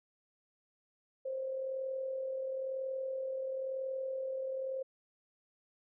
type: tone with amplitude modulation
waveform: sine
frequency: 528 Hz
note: C5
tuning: 16 cents sharp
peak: -33 dBFS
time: 1.25-4.83 s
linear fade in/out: 10 ms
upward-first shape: sine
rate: 41 Hz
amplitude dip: 40%
effects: none